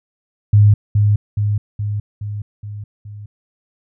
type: tone with echo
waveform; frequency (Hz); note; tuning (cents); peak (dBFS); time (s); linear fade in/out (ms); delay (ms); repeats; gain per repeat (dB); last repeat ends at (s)
sine; 103.83; G#2; 0; -6; 0.53-0.74; 5; 420; 6; -4; 3.26
effects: none